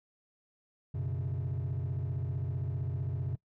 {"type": "chord", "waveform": "triangle", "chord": "F# suspended fourth", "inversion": "none", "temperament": "just", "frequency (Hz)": [92.5, 123.33, 138.75], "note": ["F#2", "B2", "C#3"], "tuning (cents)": [0, -2, 2], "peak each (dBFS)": -33, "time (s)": [0.94, 3.36], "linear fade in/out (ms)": 10, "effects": ["noise-tail reverb RT60 0.1 s tail -22 dB re dry", "tanh soft clip ceiling -26 dBFS"]}